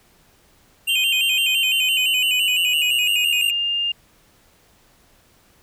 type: tone with vibrato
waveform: square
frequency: 2631 Hz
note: E7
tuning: 4 cents flat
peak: -20 dBFS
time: 0.87-3.51 s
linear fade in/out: 10 ms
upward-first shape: square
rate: 5.9 Hz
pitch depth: 92 cents each way
type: tone with pitch glide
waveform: sine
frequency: 3136 to 2810 Hz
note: G7 to F7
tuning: 0 to +10 cents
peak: -19 dBFS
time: 0.89-3.92 s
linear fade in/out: 5 ms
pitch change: -190 cents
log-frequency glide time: 1.4-3.57 s
effects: pink hiss -56 dBFS RMS until 5.62 s